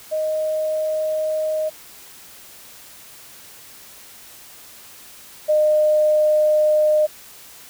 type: tone pair in turn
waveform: sine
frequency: 622.3 / 610.2 Hz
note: D#5 / D#5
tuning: 0 / -34 cents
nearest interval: unison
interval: 34 cents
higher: first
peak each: -19 / -13 dBFS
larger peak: second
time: 0.11-1.7 / 5.48-7.07 s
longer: neither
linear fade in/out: 20 ms
effects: white hiss -43 dBFS RMS until 7.69 s